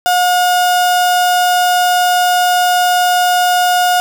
35% pulse tone, 719 Hz, F#5, 50 cents flat, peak -8 dBFS, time 0.06-4 s, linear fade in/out 0 ms, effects none

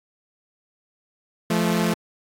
sawtooth tone pair together, 172.49 / 217.6 Hz, F3 / A3, -21 / -19 cents, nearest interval major third, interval 402 cents, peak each -18 dBFS, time 1.5-1.94 s, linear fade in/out 5 ms, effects AAC 64 kbps

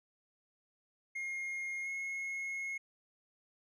triangle tone with pitch glide, 2138 to 2167 Hz, C7 to C#7, +37 to -40 cents, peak -35 dBFS, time 1.15-2.78 s, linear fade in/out 10 ms, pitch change +23 cents, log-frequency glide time 1.83-1.88 s, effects resampled to 24000 Hz

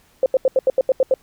sine tone bursts, 523.3 Hz, C5, in tune, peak -11 dBFS, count 9, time 0.23-1.14 s, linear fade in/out 2 ms, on 30 ms, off 80 ms, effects pink hiss -56 dBFS RMS until 1.22 s

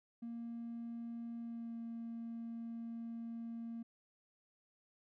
triangle tone with pitch glide, 233.1 to 230.7 Hz, A#3 to A#3, 0 to -18 cents, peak -39 dBFS, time 0.22-3.83 s, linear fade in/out 10 ms, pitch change -18 cents, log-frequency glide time 1.39-1.76 s, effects tanh soft clip ceiling -38 dBFS

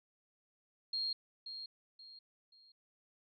sine tone with echo, 4238 Hz, C8, 21 cents sharp, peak -34 dBFS, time 0.93-1.13 s, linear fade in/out 5 ms, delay 530 ms, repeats 3, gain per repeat -9 dB, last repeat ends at 2.72 s, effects none

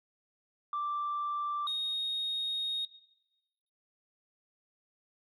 sine tone pair in turn, 1174.7 / 3729 Hz, D6 / A#7, 0 / 0 cents, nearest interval octave + minor sixth, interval 2000 cents, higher second, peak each -30 / -29 dBFS, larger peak second, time 0.73-1.67 / 1.67-2.85 s, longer second, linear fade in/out 2 ms, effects noise-tail reverb RT60 1.0 s tail -18 dB re dry + tanh soft clip ceiling -28 dBFS

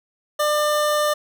25% pulse tone, 598 Hz, D5, 31 cents sharp, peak -14 dBFS, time 0.39-1.14 s, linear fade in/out 10 ms, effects none

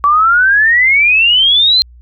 sine exponential sweep, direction up, 1134 to 4186 Hz, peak -6 dBFS, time 0.04-1.82 s, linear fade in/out 0 ms, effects added 60 Hz sine -36 dBFS peak until 2.01 s

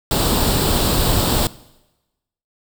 pink noise with comb filter, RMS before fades -17 dBFS, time 0.11-1.47 s, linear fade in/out 2 ms, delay 0.24 ms, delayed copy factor +0.6, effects noise-tail reverb RT60 1.0 s tail -20 dB re dry

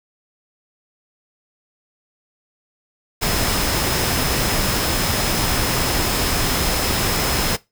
sine tone in noise, 5140 Hz, E8, 45 cents flat, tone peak -29 dBFS, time 3.21-7.57 s, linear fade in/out 20 ms, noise pink, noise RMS -20 dBFS, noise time 3.21-7.57 s, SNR -12 dB, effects noise-tail reverb RT60 0.2 s tail -19 dB re dry

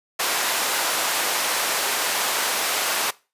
pink high-pass noise, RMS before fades -23 dBFS, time 0.19-3.11 s, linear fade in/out 10 ms, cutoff 680 Hz, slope 12 dB/octave, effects noise-tail reverb RT60 0.3 s tail -21 dB re dry + resampled to 32000 Hz

